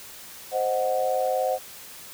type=chord; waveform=sine; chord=C diminished; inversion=none; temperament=equal; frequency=523.3 / 622.3 / 740 Hz; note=C5 / Eb5 / Gb5; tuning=0 / 0 / 0 cents; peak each=-25 / -28 / -26 dBFS; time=0.51-1.59 s; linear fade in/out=50 ms; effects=white hiss -43 dBFS RMS until 2.13 s